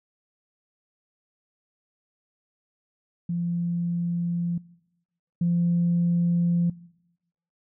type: tone pair in turn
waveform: sine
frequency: 172.3 / 172.3 Hz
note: F3 / F3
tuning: -23 / -23 cents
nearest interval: unison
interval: 0 cents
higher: neither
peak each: -24 / -19 dBFS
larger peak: second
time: 3.29-4.58 / 5.41-6.7 s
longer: neither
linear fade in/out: 5 ms
effects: noise-tail reverb RT60 0.9 s tail -22 dB re dry + tanh soft clip ceiling -15 dBFS